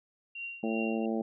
sine tone with tremolo, 2759 Hz, F7, 22 cents flat, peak -35 dBFS, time 0.35-1.06 s, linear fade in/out 5 ms, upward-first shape triangle, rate 2.7 Hz, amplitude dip 90%
harmonic tone, 112.1 Hz, A2, 33 cents sharp, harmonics 2 / 3 / 4 / 5 / 6 / 7, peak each -31 / -35 / -37 / -39 / -41 / -42 dBFS, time 0.63-1.22 s, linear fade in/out 5 ms
effects none

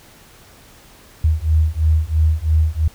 sine beating tone pair, 77.2 / 80.2 Hz, D#2 / E2, -13 / -47 cents, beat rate 3 Hz, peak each -16 dBFS, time 1.24-2.88 s, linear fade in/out 5 ms, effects pink hiss -46 dBFS RMS until 2.94 s

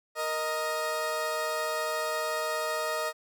20% pulse tone pair together, 466.2 / 623.4 Hz, A#4 / D#5, 0 / +3 cents, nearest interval perfect fourth, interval 503 cents, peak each -30 / -25 dBFS, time 0.15-3.13 s, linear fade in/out 50 ms, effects none

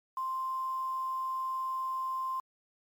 sine tone with quantisation, 1046.5 Hz, C6, in tune, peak -31 dBFS, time 0.17-2.4 s, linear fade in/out 2 ms, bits 9, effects MP3 96 kbps

